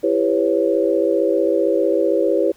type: chord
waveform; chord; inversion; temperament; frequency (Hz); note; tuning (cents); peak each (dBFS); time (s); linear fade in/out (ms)
sine; C# half-diminished seventh; first; just; 332.6 / 399.1 / 498.9 / 554.4; E4 / G4 / B4 / C#5; +16 / +31 / +17 / 0; -20; 0.03-2.52; 10
effects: pink hiss -52 dBFS RMS until 2.56 s